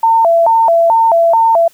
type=tone with vibrato; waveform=sine; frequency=780 Hz; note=G5; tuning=9 cents flat; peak=-6 dBFS; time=0.03-1.68 s; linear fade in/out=5 ms; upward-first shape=square; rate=2.3 Hz; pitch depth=260 cents each way; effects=white hiss -48 dBFS RMS until 1.73 s